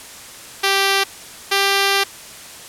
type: tone pair in turn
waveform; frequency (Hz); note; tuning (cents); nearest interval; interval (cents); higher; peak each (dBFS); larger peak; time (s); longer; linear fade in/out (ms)
5% pulse; 392 / 395; G4 / G4; 0 / +13; unison; 13; second; -3; neither; 0.63-1.04 / 1.51-2.04; second; 10
effects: white hiss -37 dBFS RMS until 2.68 s + low-pass 11000 Hz 12 dB/octave